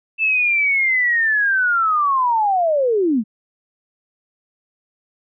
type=linear sweep; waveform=sine; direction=down; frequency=2653 to 199.4 Hz; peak=-14 dBFS; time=0.18-3.24 s; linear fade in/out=50 ms; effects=none